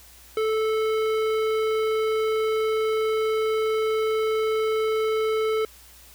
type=tone with hard clipping; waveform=sine; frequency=437.7 Hz; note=A4; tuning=9 cents flat; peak=-23 dBFS; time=0.37-5.65 s; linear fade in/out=2 ms; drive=14 dB; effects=added 60 Hz sine -53 dBFS peak until 6.14 s + white hiss -50 dBFS RMS until 6.14 s